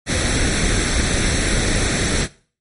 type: noise with comb filter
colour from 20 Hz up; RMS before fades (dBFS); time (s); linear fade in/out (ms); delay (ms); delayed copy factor
pink; -18; 0.06-2.28; 50; 0.51; +0.6
effects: noise-tail reverb RT60 0.4 s tail -18 dB re dry + MP3 48 kbps